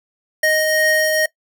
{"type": "tone pair together", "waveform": "square", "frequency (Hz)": [622.3, 1864.7], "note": ["D#5", "A#6"], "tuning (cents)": [0, 0], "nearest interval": "octave + perfect fifth", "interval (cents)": 1900, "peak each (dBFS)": [-18, -18], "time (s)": [0.43, 1.26], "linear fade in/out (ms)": 5, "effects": ["noise-tail reverb RT60 0.1 s tail -20 dB re dry"]}